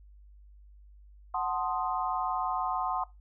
sine chord, F# diminished seventh, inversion none, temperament equal, 740 / 880 / 1046.5 / 1244.5 Hz, F#5 / A5 / C6 / Eb6, 0 / 0 / 0 / 0 cents, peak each -32 / -36 / -33 / -36 dBFS, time 1.34-3.04 s, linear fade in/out 5 ms, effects noise-tail reverb RT60 0.2 s tail -19 dB re dry + added 50 Hz sine -51 dBFS peak until 3.2 s

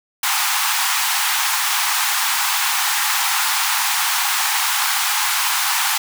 pink high-pass noise, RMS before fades -19 dBFS, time 0.23-5.98 s, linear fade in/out 5 ms, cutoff 780 Hz, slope 96 dB/octave, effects none

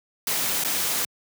white noise with dropouts, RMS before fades -25 dBFS, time 0.27-1.05 s, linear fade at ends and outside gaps 2 ms, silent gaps 0.639-0.647 s, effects high-pass 100 Hz 12 dB/octave

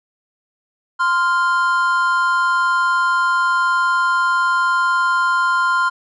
triangle tone pair together, 1039.9 / 1399 Hz, C6 / F6, -11 / +3 cents, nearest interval perfect fourth, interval 514 cents, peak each -15 dBFS, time 0.99-5.9 s, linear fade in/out 20 ms, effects resampled to 24000 Hz

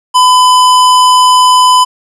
square tone, 1006 Hz, B5, 32 cents sharp, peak -4 dBFS, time 0.14-1.85 s, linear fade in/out 20 ms, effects resampled to 24000 Hz + 7-bit

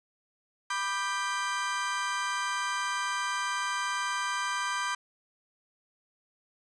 35% pulse chord, G major, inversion first, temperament equal with one note detuned, 987.8 / 1189 / 1568 Hz, B5 / D6 / G6, 0 / +21 / 0 cents, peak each -32 dBFS, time 0.7-4.95 s, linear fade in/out 5 ms, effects resampled to 22050 Hz

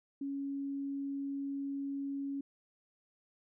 sine tone, 277.8 Hz, C#4, 4 cents sharp, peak -35 dBFS, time 0.21-2.41 s, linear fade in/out 5 ms, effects none

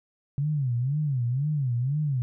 sine tone with vibrato, 134.9 Hz, C#3, 47 cents flat, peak -23 dBFS, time 0.38-2.22 s, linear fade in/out 0 ms, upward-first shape sine, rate 2 Hz, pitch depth 220 cents each way, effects none

